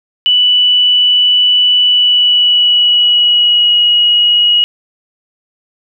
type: tone with pitch glide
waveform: sine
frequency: 2967 to 2901 Hz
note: F#7 to F#7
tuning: +4 to -35 cents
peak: -6 dBFS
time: 0.26-4.64 s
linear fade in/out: 0 ms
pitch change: -39 cents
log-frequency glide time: 1.82-3.79 s
effects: none